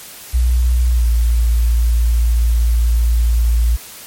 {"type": "tone with pitch glide", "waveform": "sine", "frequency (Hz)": [60.8, 57.69], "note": ["B1", "A#1"], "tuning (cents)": [-26, -17], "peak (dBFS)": -10, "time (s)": [0.33, 3.77], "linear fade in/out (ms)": 20, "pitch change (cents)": -91, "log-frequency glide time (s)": [0.91, 1.06], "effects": ["white hiss -35 dBFS RMS until 4.06 s", "MP3 64 kbps"]}